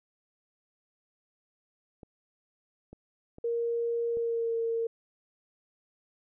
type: clicks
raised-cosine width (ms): 2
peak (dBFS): -33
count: 4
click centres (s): 2.032 / 2.93 / 3.384 / 4.171
type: tone with pitch glide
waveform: sine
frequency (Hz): 467.7 to 458.3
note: A#4 to A#4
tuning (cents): +6 to -29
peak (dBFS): -27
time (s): 3.44-4.87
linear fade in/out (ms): 5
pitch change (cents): -35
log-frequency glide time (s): 4.1-4.55
effects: none